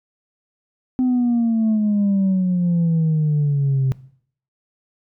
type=exponential sweep; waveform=sine; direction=down; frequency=257.1 to 130.81 Hz; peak=-13 dBFS; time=0.99-3.92 s; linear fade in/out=0 ms; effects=noise-tail reverb RT60 0.6 s tail -20 dB re dry + tanh soft clip ceiling -13 dBFS